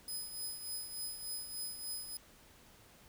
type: tone with tremolo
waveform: 5% pulse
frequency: 5030 Hz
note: D#8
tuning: 18 cents sharp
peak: -32 dBFS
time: 0.08-2.17 s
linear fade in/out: 2 ms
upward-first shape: triangle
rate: 3.4 Hz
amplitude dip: 65%
effects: pink hiss -61 dBFS RMS until 3.08 s